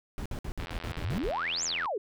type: noise bursts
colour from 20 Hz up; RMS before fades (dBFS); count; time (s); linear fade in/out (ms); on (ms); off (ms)
brown; -35; 9; 0.18-1.312; 0; 76; 56
type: click train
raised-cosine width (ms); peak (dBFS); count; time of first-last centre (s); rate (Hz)
0.3; -24; 107; 0.6-1.857; 84.3
type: exponential two-way sweep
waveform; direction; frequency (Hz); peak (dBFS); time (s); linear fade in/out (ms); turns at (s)
sine; up then down; 65.5 to 7560 to 368.9; -29; 1.02-1.98; 5; 1.64
effects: none